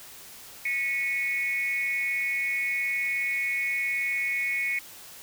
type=tone with amplitude modulation; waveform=sine; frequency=2203 Hz; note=C#7; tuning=11 cents flat; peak=-21 dBFS; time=0.65-4.79 s; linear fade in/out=5 ms; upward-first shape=sine; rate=261 Hz; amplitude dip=90%; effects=white hiss -46 dBFS RMS until 5.22 s